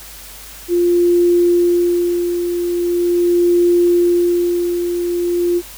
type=tone with tremolo; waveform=sine; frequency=349.2 Hz; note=F4; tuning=in tune; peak=-9 dBFS; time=0.68-5.62 s; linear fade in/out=50 ms; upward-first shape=sine; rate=0.41 Hz; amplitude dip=55%; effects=added 50 Hz sine -41 dBFS peak until 5.77 s + white hiss -36 dBFS RMS until 5.77 s